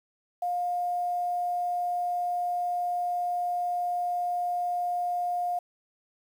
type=tone with quantisation; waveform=sine; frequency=709 Hz; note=F5; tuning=26 cents sharp; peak=-26 dBFS; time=0.42-5.59 s; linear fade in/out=5 ms; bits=9; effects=none